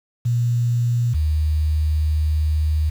sine tone pair in turn, 119.6 / 76.86 Hz, A#2 / D#2, +45 / -21 cents, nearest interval minor sixth, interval 766 cents, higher first, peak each -16 dBFS, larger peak neither, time 0.25-1.14 / 1.14-2.9 s, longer second, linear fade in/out 10 ms, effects 7-bit

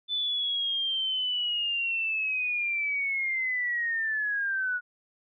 sine linear sweep, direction down, 3520 to 1452 Hz, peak -26 dBFS, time 0.08-4.81 s, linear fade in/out 50 ms, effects none

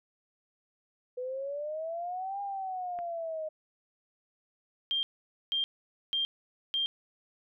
sine exponential two-way sweep, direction up then down, 493.9 to 809 to 618 Hz, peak -33 dBFS, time 1.17-3.49 s, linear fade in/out 10 ms, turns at 2.41 s
click, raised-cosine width 0.5 ms, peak -32 dBFS, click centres 2.989 s
sine tone bursts, 3188 Hz, G7, 28 cents sharp, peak -27 dBFS, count 4, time 4.91-6.86 s, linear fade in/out 0 ms, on 120 ms, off 490 ms
effects none

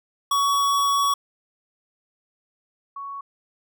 square / sine tone pair in turn, 1124 / 1114.3 Hz, C#6 / C#6, +24 / +9 cents, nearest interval unison, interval 15 cents, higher first, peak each -19 / -31 dBFS, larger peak first, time 0.31-1.14 / 2.96-3.21 s, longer first, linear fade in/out 5 ms, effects none

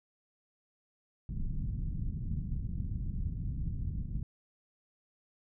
pink low-pass noise, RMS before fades -35 dBFS, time 1.29-4.23 s, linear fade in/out 2 ms, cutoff 180 Hz, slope 24 dB/octave, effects none

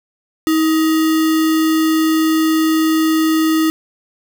sine tone with sample-and-hold, 318.3 Hz, D#4, 39 cents sharp, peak -11 dBFS, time 0.47-3.7 s, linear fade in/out 0 ms, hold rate 1575 Hz, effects none

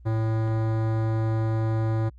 sine tone with hard clipping, 111.2 Hz, A2, 19 cents sharp, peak -24 dBFS, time 0.05-2.1 s, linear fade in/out 20 ms, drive 18 dB, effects added 60 Hz sine -45 dBFS peak until 2.18 s + Opus 24 kbps

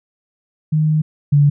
sine tone pair in turn, 154.6 / 144.4 Hz, D#3 / D3, -11 / -29 cents, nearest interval minor second, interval 118 cents, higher first, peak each -12 / -8 dBFS, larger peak second, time 0.72-1.02 / 1.32-1.5 s, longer first, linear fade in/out 10 ms, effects none

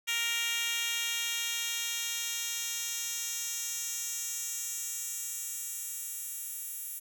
10% pulse tone with high-pass filter sweep, 466.2 Hz, A#4, in tune, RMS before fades -35 dBFS, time 0.07-7 s, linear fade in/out 20 ms, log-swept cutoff 2700 to 11000 Hz, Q 1.4, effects none

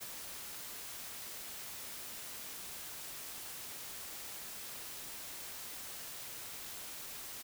white noise with ADSR envelope, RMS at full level -43 dBFS, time 0-7.43 s, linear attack 26 ms, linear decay 28 ms, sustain -3 dB, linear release 21 ms, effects none

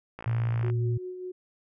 click train, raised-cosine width 0.5 ms, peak -24 dBFS, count 30, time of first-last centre 0.19-0.7 s, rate 56.9 Hz
sine tone with vibrato, 116 Hz, A#2, 8 cents flat, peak -24 dBFS, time 0.26-0.98 s, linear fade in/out 10 ms, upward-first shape triangle, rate 11 Hz, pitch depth 11 cents each way
sine tone with tremolo, 366 Hz, F#4, 19 cents flat, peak -33 dBFS, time 0.63-1.32 s, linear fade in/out 10 ms, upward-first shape sine, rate 5.1 Hz, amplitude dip 40%
effects none

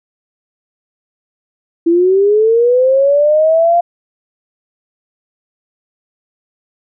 sine linear sweep, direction up, 329.7 to 699 Hz, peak -7 dBFS, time 1.86-3.81 s, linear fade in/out 10 ms, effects none

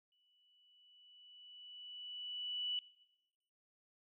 sine tone with exponential growth, 2960 Hz, F#7, in tune, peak -35 dBFS, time 0.12-2.79 s, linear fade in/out 1 ms, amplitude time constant 580 ms, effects noise-tail reverb RT60 1.0 s tail -20 dB re dry

